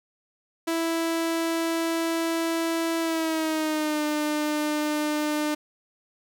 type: tone with pitch glide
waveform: sawtooth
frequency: 330 to 300.9 Hz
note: E4 to D4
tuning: +2 to +42 cents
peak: -20 dBFS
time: 0.67-5.55 s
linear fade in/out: 10 ms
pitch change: -160 cents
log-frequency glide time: 3-4.02 s
effects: none